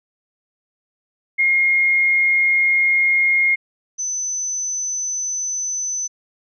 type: tone pair in turn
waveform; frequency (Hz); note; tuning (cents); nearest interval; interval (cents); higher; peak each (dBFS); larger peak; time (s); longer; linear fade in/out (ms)
sine; 2140 / 6053; C7 / F#8; +38 / +38; octave + tritone; 1800; second; -13 / -21; first; 1.38-3.56 / 3.98-6.08; first; 20
effects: none